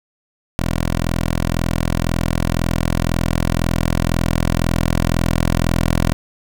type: tone with level ramp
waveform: 10% pulse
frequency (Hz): 41.96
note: E1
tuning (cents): +31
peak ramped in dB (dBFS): -9 to -6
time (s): 0.59-6.13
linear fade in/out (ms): 0
effects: none